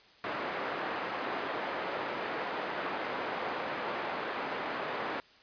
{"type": "band-pass noise", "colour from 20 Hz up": "pink", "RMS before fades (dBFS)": -36, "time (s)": [0.24, 5.2], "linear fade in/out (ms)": 0, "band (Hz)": [420, 1900], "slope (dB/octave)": 12, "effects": ["white hiss -59 dBFS RMS until 5.42 s", "resampled to 11025 Hz"]}